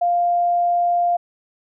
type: tone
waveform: sine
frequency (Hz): 699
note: F5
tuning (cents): +1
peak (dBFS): -15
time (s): 0.01-1.17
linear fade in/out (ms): 10
effects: none